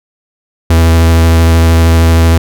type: tone with vibrato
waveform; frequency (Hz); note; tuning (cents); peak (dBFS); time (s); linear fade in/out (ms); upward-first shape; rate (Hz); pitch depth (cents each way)
45% pulse; 82.41; E2; 0; -4; 0.7-2.38; 5; sine; 13; 18
effects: none